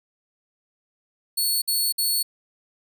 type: tone bursts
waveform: 15% pulse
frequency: 4409 Hz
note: C#8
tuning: 10 cents flat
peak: -14 dBFS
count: 3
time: 1.37-2.23 s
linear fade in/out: 10 ms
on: 250 ms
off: 55 ms
effects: none